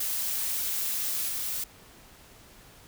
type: noise with level steps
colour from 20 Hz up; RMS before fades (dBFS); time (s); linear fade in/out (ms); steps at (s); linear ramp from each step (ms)
blue; -30 / -32; 0-1.64; 5; 1.28; 5
effects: pink hiss -53 dBFS RMS until 2.87 s